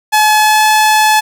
sawtooth tone with pitch glide, 855 to 860.4 Hz, A5 to A5, -50 to -39 cents, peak -3 dBFS, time 0.12-1.21 s, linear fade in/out 20 ms, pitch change +11 cents, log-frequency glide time 0.38-0.64 s, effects none

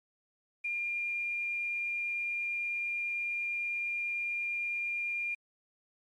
sine tone with quantisation, 2403 Hz, D7, 39 cents sharp, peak -31 dBFS, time 0.64-5.35 s, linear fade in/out 10 ms, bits 10, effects MP3 48 kbps

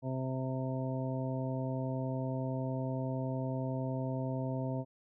harmonic tone, 130.81 Hz, C3, in tune, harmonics 1 / 2 / 3 / 4 / 5 / 7, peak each -35 / -38 / -46 / -43 / -42 / -47 dBFS, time 0.02-4.85 s, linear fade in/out 50 ms, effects none

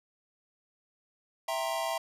square chord, C dominant seventh, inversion first, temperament equal with one note detuned, 659.3 / 784 / 932.3 / 1052 Hz, E5 / G5 / Bb5 / C6, 0 / 0 / 0 / +9 cents, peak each -34 / -38 / -37 / -39 dBFS, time 1.48-1.98 s, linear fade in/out 5 ms, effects resampled to 32000 Hz

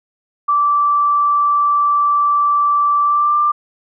sine tone with pitch glide, 1165 to 1186 Hz, D6 to D6, -14 to +17 cents, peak -11 dBFS, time 0.48-3.52 s, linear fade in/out 10 ms, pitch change +31 cents, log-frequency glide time 3.03-3.38 s, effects none

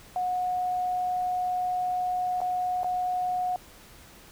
sine tone with dropouts, 728 Hz, F#5, 28 cents flat, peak -25 dBFS, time 0.16-3.56 s, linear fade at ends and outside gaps 1 ms, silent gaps 2.405-2.415 / 2.833-2.844 s, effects pink hiss -51 dBFS RMS until 4.31 s

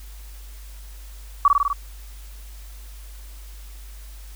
sine tone with echo, 1139 Hz, C#6, 47 cents sharp, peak -10 dBFS, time 1.45-1.48 s, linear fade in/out 2 ms, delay 50 ms, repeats 5, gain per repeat -2 dB, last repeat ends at 1.73 s, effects added 50 Hz sine -37 dBFS peak until 4.35 s + white hiss -49 dBFS RMS until 4.35 s

